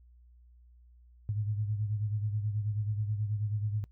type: beating tone pair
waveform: sine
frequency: 104.5 / 113.8 Hz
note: G#2 / A#2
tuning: +11 / -41 cents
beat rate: 9.3 Hz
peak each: -30 / -38 dBFS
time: 1.29-3.84 s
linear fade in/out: 0 ms
effects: noise-tail reverb RT60 0.1 s tail -23 dB re dry + added 60 Hz sine -55 dBFS peak until 3.91 s